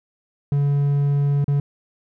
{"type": "tone with dropouts", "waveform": "triangle", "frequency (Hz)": 142.4, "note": "C#3", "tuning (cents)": 47, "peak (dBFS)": -14, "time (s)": [0.52, 1.6], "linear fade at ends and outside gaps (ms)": 2, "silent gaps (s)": [1.443, 1.48], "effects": []}